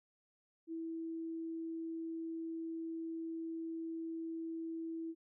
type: tone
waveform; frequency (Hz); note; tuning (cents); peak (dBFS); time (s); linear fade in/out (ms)
sine; 327.5; E4; -11; -39; 0.67-5.15; 50
effects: none